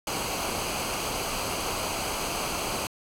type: noise with comb filter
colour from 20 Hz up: pink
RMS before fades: -30 dBFS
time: 0.07-2.87 s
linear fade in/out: 2 ms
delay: 0.55 ms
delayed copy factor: -0.6
effects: low-pass 12000 Hz 12 dB/octave